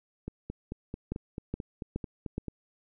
two click trains, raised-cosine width 3 ms, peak -19 / -23 dBFS, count 4 / 11, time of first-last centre 1.12-2.381 / 0.28-2.483 s, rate 2.38 / 4.54 Hz, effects none

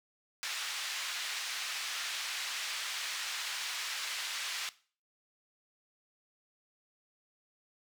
white band-pass noise, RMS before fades -38 dBFS, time 0.43-4.69 s, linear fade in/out 0 ms, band 1400 to 4500 Hz, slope 12 dB/octave, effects noise-tail reverb RT60 0.4 s tail -18 dB re dry

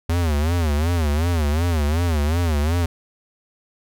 square tone with vibrato, 79.7 Hz, D#2, 42 cents sharp, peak -18 dBFS, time 0.09-2.86 s, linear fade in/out 5 ms, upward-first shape sine, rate 2.7 Hz, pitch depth 170 cents each way, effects none

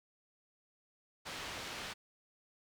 white low-pass noise, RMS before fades -44 dBFS, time 1.25-1.94 s, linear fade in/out 20 ms, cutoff 3700 Hz, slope 12 dB/octave, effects none

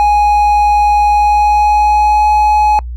triangle tone with pitch glide, 830.6 to 843.7 Hz, G#5 to G#5, 0 to +27 cents, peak -5 dBFS, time 0-2.79 s, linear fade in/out 0 ms, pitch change +27 cents, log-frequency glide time 1.11-2.31 s, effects noise-tail reverb RT60 0.1 s tail -25 dB re dry + added 60 Hz sine -20 dBFS peak until 2.96 s

